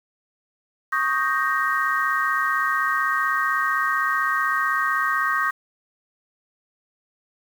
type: chord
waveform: sine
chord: Eb dominant seventh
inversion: third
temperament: equal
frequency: 1108.7 / 1244.5 / 1568 / 1864.7 Hz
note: Db6 / Eb6 / G6 / Bb6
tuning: 0 / 0 / 0 / 0 cents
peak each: -25 dBFS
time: 0.92-5.51 s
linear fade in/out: 10 ms
effects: 7-bit